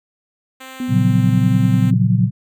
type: tone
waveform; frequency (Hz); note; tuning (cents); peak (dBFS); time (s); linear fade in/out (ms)
5% pulse; 261.9; C4; +2; -22; 0.6-1.91; 10
type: tone with pitch glide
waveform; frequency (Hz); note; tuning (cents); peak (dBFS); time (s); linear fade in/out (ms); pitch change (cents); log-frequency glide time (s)
sine; 250.4 to 254.5; B3 to C4; +24 to -48; -20; 0.8-1.94; 2; +28; 1.11-1.54
type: chord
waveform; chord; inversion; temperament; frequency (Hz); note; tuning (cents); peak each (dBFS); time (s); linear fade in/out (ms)
sine; Gb major seventh; first; equal; 116.54 / 138.59 / 174.61 / 185; Bb2 / Db3 / F3 / Gb3; 0 / 0 / 0 / 0; -15 / -19 / -20 / -17; 0.88-2.31; 50
effects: none